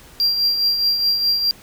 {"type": "tone with tremolo", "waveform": "triangle", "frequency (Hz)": 4749, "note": "D8", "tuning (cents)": 18, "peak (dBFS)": -12, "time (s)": [0.2, 1.51], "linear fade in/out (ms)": 0, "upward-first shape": "triangle", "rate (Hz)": 4.8, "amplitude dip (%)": 55, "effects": ["pink hiss -45 dBFS RMS until 1.62 s"]}